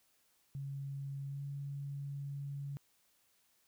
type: tone with pitch glide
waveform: sine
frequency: 138.59 to 140.77 Hz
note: C#3 to C#3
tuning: 0 to +27 cents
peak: -39 dBFS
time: 0.55-2.77 s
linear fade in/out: 0 ms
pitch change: +27 cents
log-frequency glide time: 1.26-1.42 s
effects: white hiss -73 dBFS RMS until 3.67 s